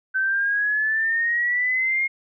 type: exponential sweep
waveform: sine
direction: up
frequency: 1531 to 2147 Hz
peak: -19 dBFS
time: 0.14-2.08 s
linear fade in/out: 20 ms
effects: none